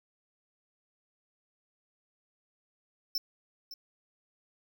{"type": "tone with echo", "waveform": "square", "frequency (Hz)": 5330, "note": "E8", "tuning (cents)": 18, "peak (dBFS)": -29, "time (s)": [3.15, 3.18], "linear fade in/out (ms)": 2, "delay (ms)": 560, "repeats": 1, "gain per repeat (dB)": -13, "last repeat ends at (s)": 3.74, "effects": []}